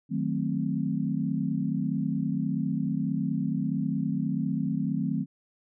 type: chord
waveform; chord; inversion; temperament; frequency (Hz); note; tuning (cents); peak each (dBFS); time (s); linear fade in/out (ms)
sine; D# diminished seventh; none; equal; 155.56 / 185 / 220 / 261.6; D#3 / F#3 / A3 / C4; 0 / 0 / 0 / 0; -31; 0.09-5.26; 50
effects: none